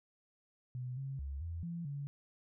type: tone with pitch steps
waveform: sine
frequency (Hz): 125.6 / 135.6 / 69.4 / 83.8 / 170 / 142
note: B2 / C#3 / C#2 / E2 / F3 / C#3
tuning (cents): +30 / -38 / +3 / +29 / -46 / +42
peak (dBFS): -38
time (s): 0.75-2.07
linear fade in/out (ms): 0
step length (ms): 220
effects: none